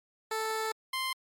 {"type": "tone pair in turn", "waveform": "15% pulse", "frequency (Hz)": [440, 1046.5], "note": ["A4", "C6"], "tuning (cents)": [0, 0], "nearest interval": "octave + minor third", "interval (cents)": 1500, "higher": "second", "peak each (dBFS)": -24, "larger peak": "neither", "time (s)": [[0.31, 0.72], [0.93, 1.13]], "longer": "first", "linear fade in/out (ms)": 5, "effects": ["MP3 64 kbps"]}